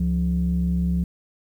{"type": "tone pair together", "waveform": "sine", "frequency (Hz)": [69.7, 175.63], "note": ["C#2", "F3"], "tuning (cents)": [10, 10], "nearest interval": "octave + major third", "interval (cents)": 1600, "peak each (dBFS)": [-22, -20], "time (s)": [0, 1.04], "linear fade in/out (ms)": 5, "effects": ["tanh soft clip ceiling -14 dBFS", "9-bit"]}